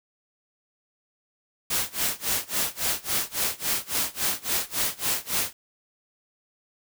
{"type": "noise with tremolo", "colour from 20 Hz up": "white", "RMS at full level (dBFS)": -24, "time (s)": [1.7, 5.53], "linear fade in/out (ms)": 5, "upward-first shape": "sine", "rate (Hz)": 3.6, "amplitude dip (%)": 95, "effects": []}